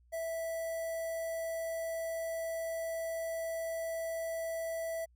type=tone with notch filter; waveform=square; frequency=657 Hz; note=E5; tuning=6 cents flat; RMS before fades=-37 dBFS; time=0.12-5.06 s; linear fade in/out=20 ms; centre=3600 Hz; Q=0.71; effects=added 60 Hz sine -62 dBFS peak until 5.15 s